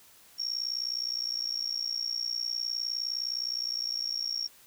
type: tone with amplitude modulation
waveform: sine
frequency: 5530 Hz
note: F8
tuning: 18 cents flat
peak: -26 dBFS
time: 0.38-4.48 s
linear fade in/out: 20 ms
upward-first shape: sine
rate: 59.6 Hz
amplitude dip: 90%
effects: white hiss -57 dBFS RMS until 4.66 s